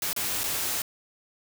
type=noise with dropouts; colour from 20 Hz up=white; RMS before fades=-29 dBFS; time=0.02-0.82 s; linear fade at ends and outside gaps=2 ms; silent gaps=0.131-0.163 / 0.435-0.439 s; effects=none